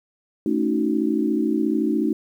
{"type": "chord", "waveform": "sine", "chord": "D# half-diminished seventh", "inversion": "second", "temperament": "equal", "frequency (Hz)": [220, 277.2, 311.1, 370], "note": ["A3", "C#4", "D#4", "F#4"], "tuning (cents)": [0, 0, 0, 0], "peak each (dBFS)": [-24, -25, -22, -27], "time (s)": [0.46, 2.13], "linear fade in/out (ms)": 2, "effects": ["9-bit"]}